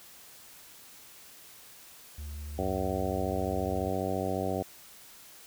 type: tone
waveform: triangle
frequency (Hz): 74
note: D2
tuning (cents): +14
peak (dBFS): -35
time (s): 2.18-3.89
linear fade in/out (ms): 5
type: harmonic tone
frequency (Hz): 94.5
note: F#2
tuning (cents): +37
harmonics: 1 / 2 / 3 / 4 / 5 / 6 / 7 / 8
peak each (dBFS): -37 / -37 / -37 / -37 / -37 / -37 / -37 / -37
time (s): 2.58-4.63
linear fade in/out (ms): 10
effects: white hiss -52 dBFS RMS until 5.46 s